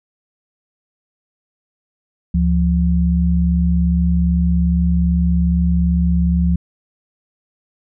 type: tone pair together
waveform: sine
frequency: 71.9 / 174.4 Hz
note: D2 / F3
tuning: -36 / -2 cents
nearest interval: octave + minor third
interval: 1534 cents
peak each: -15 dBFS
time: 2.34-6.56 s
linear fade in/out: 5 ms
effects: none